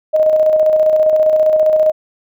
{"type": "tone with tremolo", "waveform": "sine", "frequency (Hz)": 622, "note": "D#5", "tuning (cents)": -1, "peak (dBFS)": -7, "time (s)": [0.13, 1.92], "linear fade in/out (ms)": 20, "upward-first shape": "square", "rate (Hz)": 15, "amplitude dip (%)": 35, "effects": []}